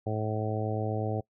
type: harmonic tone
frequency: 108.2 Hz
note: A2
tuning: 29 cents flat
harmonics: 1 / 2 / 3 / 4 / 5 / 6 / 7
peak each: -31 / -38 / -38 / -36 / -37 / -39 / -38 dBFS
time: 0.06-1.21 s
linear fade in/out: 10 ms
effects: noise-tail reverb RT60 0.1 s tail -23 dB re dry